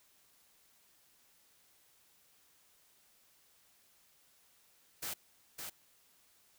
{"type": "noise with echo", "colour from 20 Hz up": "white", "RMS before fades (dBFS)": -40, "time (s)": [5.02, 5.14], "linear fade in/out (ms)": 10, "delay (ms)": 560, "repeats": 1, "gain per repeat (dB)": -4, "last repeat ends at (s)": 5.7, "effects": ["white hiss -68 dBFS RMS until 6.58 s"]}